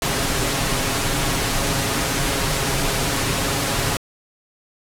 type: noise with comb filter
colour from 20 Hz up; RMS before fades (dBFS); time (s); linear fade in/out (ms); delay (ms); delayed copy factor
pink; -21; 0.02-3.97; 2; 7.3; +0.5
effects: low-pass 12000 Hz 12 dB/octave